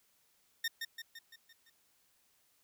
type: tone with echo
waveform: 20% pulse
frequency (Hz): 1830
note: A#6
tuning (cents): -32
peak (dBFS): -27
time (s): 0.64-0.68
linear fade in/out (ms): 5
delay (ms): 170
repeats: 6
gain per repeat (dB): -5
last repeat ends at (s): 1.7
effects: white hiss -72 dBFS RMS until 2.63 s